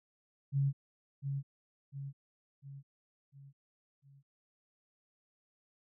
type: tone with echo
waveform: sine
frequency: 138.59 Hz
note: C#3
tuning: in tune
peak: -27 dBFS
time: 0.52-0.73 s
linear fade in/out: 50 ms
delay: 700 ms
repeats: 5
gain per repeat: -6 dB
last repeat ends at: 4.23 s
effects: none